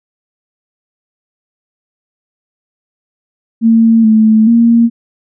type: tone with pitch steps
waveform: sine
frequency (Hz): 226.8 / 218.7 / 232.6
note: A#3 / A3 / A#3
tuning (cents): -47 / -10 / -4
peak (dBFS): -4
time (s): 3.61-4.9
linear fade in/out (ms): 50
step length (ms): 430
effects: none